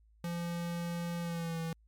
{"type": "tone with pitch glide", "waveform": "square", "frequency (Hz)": [171.4, 164.13], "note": ["F3", "E3"], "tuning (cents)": [-32, -7], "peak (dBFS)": -35, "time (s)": [0.24, 1.73], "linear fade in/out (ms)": 2, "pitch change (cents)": -75, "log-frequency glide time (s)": [1.21, 1.6], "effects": ["added 54 Hz sine -61 dBFS peak until 1.87 s", "MP3 96 kbps"]}